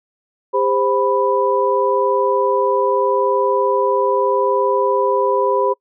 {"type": "tone cluster", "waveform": "sine", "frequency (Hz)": [401.2, 522, 989], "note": ["G4", "C5", "B5"], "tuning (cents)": [40, -4, 2], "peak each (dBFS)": -18, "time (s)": [0.53, 5.74], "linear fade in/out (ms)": 20, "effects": ["noise-tail reverb RT60 0.1 s tail -26 dB re dry"]}